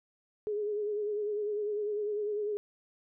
sine tone with vibrato, 417.7 Hz, G#4, 10 cents sharp, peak -30 dBFS, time 0.47-2.57 s, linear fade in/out 0 ms, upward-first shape sine, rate 10 Hz, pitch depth 43 cents each way, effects none

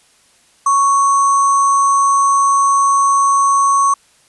sine tone with sample-and-hold, 1108.7 Hz, C#6, in tune, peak -9 dBFS, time 0.66-3.94 s, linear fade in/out 5 ms, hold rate 7350 Hz, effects white hiss -52 dBFS RMS until 4.28 s + resampled to 24000 Hz

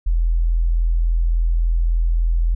sine tone, 41.77 Hz, E1, 24 cents sharp, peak -14 dBFS, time 0.06-2.55 s, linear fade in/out 10 ms, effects none

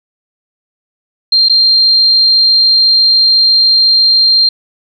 sine tone with dropouts, 4182 Hz, C8, 2 cents flat, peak -5 dBFS, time 1.32-4.49 s, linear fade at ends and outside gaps 5 ms, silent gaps 1.486-1.496 s, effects none

